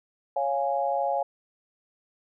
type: chord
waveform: sine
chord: Db major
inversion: none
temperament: equal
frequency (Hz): 554.4 / 698.5 / 830.6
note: Db5 / F5 / Ab5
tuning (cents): 0 / 0 / 0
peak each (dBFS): -28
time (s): 0.36-1.23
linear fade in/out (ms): 5
effects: none